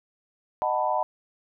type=chord; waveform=sine; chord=B dominant seventh; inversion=first; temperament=just; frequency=617.4 / 740.8 / 889 / 987.8 Hz; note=D#5 / F#5 / A5 / B5; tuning=-14 / +2 / +18 / 0 cents; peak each=-28 dBFS; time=0.62-1.03 s; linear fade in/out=0 ms; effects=none